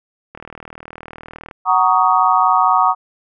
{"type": "click train", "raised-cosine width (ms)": 0.5, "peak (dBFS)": -18, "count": 47, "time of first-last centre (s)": [0.35, 1.512], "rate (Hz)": 39.6}
{"type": "chord", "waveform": "sine", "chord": "D# minor seventh", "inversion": "first", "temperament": "just", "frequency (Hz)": [746.7, 933.4, 1120.1, 1244.5], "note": ["F#5", "A#5", "C#6", "D#6"], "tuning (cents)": [16, 2, 18, 0], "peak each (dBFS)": -16, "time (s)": [1.65, 2.95], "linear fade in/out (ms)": 50}
{"effects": []}